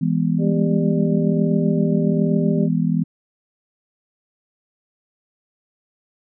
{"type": "chord", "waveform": "sine", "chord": "E major", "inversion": "none", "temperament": "just", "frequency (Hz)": [164.81, 206, 247.2], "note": ["E3", "G#3", "B3"], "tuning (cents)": [0, -14, 2], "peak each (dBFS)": [-19, -22, -22], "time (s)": [0.01, 3.04], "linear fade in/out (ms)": 10}
{"type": "harmonic tone", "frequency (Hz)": 198.5, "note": "G3", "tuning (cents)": 22, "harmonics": [1, 2, 3], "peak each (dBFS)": [-25, -24, -29], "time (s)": [0.38, 2.69], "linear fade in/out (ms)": 50}
{"effects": []}